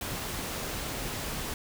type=noise; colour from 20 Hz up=pink; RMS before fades=-35 dBFS; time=0.01-1.54 s; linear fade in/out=2 ms; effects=none